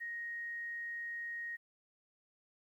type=tone; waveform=sine; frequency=1872 Hz; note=A#6; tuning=7 cents sharp; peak=-39 dBFS; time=0-1.57 s; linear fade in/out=20 ms; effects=12-bit